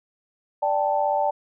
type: chord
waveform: sine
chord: D suspended fourth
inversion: none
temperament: equal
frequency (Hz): 587.3 / 784 / 880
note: D5 / G5 / A5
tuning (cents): 0 / 0 / 0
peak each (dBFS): -24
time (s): 0.62-1.31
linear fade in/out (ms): 10
effects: none